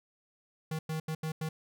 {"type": "tone bursts at uneven times", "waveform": "square", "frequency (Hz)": 157.8, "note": "D#3", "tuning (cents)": 25, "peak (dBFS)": -33, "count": 5, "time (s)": [[0.71, 0.79], [0.89, 1], [1.08, 1.15], [1.23, 1.32], [1.41, 1.49]], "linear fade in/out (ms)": 5, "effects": []}